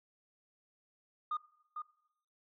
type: tone with echo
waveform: sine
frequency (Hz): 1222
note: D#6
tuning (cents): -32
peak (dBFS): -31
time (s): 1.31-1.37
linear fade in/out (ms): 5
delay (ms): 450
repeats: 1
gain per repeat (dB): -7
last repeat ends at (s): 1.82
effects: noise-tail reverb RT60 0.8 s tail -21 dB re dry + tanh soft clip ceiling -30 dBFS